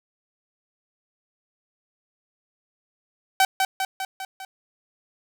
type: tone with echo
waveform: sawtooth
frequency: 766 Hz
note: G5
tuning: 40 cents flat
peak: -11 dBFS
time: 3.4-3.45 s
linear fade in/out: 2 ms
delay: 200 ms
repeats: 5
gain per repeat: -4 dB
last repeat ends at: 4.45 s
effects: none